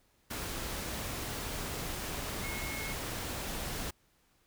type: tone in noise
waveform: sine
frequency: 2170 Hz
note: C#7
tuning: 37 cents flat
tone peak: -41 dBFS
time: 2.43-2.93 s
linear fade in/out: 10 ms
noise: pink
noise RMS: -38 dBFS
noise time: 0.3-3.91 s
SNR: -6 dB
effects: pink hiss -70 dBFS RMS until 4.46 s